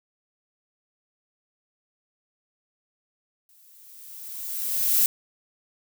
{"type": "noise with exponential growth", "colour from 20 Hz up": "violet", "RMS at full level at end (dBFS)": -18, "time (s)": [3.49, 5.06], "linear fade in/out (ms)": 1, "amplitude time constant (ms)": 340, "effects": []}